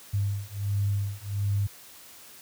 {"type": "beating tone pair", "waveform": "sine", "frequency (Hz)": [100, 101.4], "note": ["G2", "G#2"], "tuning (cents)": [35, -41], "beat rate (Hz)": 1.4, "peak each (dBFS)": -28, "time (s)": [0.13, 1.67], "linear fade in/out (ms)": 10, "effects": ["white hiss -49 dBFS RMS until 2.41 s", "high-pass 60 Hz 12 dB/octave"]}